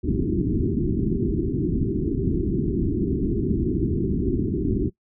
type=low-pass noise; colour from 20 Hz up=white; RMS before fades=-23 dBFS; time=0.03-4.9 s; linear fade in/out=20 ms; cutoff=390 Hz; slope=96 dB/octave; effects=noise-tail reverb RT60 0.1 s tail -20 dB re dry

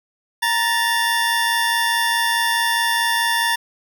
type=tone pair together; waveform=25% pulse; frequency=932.3 / 1759.9 Hz; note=A#5 / A6; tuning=0 / 0 cents; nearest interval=major seventh; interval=1100 cents; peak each=-16 dBFS; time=0.42-3.56 s; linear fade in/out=10 ms; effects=none

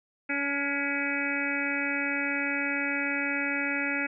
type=harmonic tone with a mistuned harmonic; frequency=282.9 Hz; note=C#4; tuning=35 cents sharp; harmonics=1 / 2 / 3 / 5 / 6 / 7 / 8 / 9; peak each=-33 / -39 / -41 / -35 / -35 / -34 / -33 / -35 dBFS; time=0.29-4.07 s; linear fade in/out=10 ms; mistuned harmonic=6; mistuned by=-25 cents; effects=none

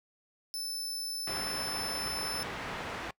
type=tone; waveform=sawtooth; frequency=5274 Hz; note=E8; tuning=in tune; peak=-32 dBFS; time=0.54-2.43 s; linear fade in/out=0 ms
type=low-pass noise; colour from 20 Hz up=white; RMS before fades=-39 dBFS; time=1.27-3.11 s; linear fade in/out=5 ms; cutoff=1800 Hz; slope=12 dB/octave
effects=noise-tail reverb RT60 0.1 s tail -22 dB re dry

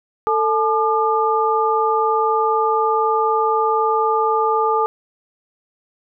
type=tone cluster; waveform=sine; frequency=445.3 / 860 / 1204 Hz; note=A4 / A5 / D6; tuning=+21 / -40 / +43 cents; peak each=-19 dBFS; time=0.27-4.86 s; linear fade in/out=0 ms; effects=none

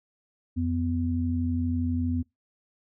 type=tone pair together; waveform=sine; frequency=87.31 / 249.6 Hz; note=F2 / B3; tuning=0 / +19 cents; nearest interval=octave + tritone; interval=1819 cents; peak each=-27 dBFS; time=0.56-2.23 s; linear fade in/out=20 ms; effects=noise-tail reverb RT60 0.2 s tail -24 dB re dry

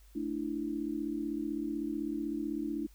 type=chord; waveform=sine; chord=A suspended fourth; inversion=none; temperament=equal; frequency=220 / 293.7 / 329.6 Hz; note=A3 / D4 / E4; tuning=0 / 0 / 0 cents; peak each=-40 / -35 / -37 dBFS; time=0.15-2.87 s; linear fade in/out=10 ms; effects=added 50 Hz sine -55 dBFS peak until 2.94 s + white hiss -66 dBFS RMS until 2.94 s

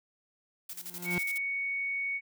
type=noise with tremolo; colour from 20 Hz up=blue; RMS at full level=-40 dBFS; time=0.69-1.38 s; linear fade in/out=5 ms; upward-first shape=square; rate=12 Hz; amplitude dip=75%
type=tone with exponential growth; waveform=30% pulse; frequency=176.8 Hz; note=F3; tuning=22 cents sharp; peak=-26 dBFS; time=0.72-1.18 s; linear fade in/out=0 ms; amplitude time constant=100 ms
type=tone; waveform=sine; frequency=2227 Hz; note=C#7; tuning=7 cents sharp; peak=-30 dBFS; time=1.04-2.21 s; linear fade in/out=50 ms
effects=none

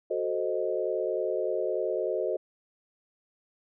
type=chord; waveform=sine; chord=F# diminished seventh; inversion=none; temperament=equal; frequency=370 / 440 / 523.3 / 622.3 Hz; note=F#4 / A4 / C5 / Eb5; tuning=0 / 0 / 0 / 0 cents; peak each=-32 dBFS; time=0.1-2.37 s; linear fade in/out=10 ms; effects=none

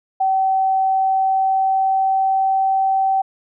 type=tone with pitch glide; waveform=sine; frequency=766 to 770.9 Hz; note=G5 to G5; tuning=-40 to -29 cents; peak=-14 dBFS; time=0.2-3.22 s; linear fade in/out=10 ms; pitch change=+11 cents; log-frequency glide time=0.77-2.77 s; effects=none

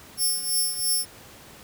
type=tone with tremolo; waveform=10% pulse; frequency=5400 Hz; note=E8; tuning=41 cents sharp; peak=-14 dBFS; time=0.17-1.06 s; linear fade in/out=50 ms; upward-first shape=triangle; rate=3 Hz; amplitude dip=75%; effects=pink hiss -47 dBFS RMS until 1.63 s + high-pass 60 Hz 12 dB/octave

